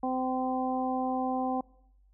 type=harmonic tone; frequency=257.6 Hz; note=C4; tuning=27 cents flat; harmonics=1 / 2 / 3 / 4; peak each=-31 / -36 / -31 / -39 dBFS; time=0.03-1.61 s; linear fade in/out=5 ms; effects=noise-tail reverb RT60 0.8 s tail -23 dB re dry + added 48 Hz sine -59 dBFS peak until 2.13 s